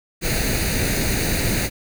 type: noise with comb filter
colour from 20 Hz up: pink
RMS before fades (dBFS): -21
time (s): 0.21-1.7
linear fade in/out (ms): 50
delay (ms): 0.46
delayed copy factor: +0.7
effects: none